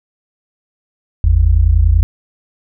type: tone pair together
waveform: sine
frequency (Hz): 51.66 / 82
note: G#1 / E2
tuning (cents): -8 / -9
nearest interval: minor sixth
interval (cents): 799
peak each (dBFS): -10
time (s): 1.24-2.03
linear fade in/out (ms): 0
effects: none